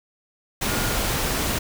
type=tone in noise; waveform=sine; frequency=1428 Hz; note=F6; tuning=38 cents sharp; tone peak=-33 dBFS; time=0.68-0.97 s; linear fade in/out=10 ms; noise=pink; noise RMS=-24 dBFS; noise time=0.61-1.59 s; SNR=-12 dB; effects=none